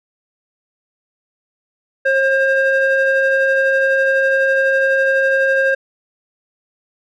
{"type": "ring-modulated tone", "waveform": "triangle", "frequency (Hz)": 532, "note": "C5", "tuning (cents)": 29, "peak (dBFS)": -7, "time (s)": [2.05, 5.75], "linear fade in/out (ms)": 10, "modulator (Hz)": 1070, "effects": []}